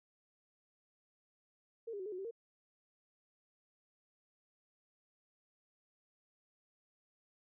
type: tone with pitch steps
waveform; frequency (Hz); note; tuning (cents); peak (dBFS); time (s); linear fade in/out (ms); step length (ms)
sine; 457.5 / 405.3 / 372.8 / 424.1 / 365.3 / 387.6 / 461.7; A#4 / G#4 / F#4 / G#4 / F#4 / G4 / A#4; -32 / -42 / +13 / +36 / -22 / -20 / -17; -40; 1.87-2.311; 10; 63
effects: none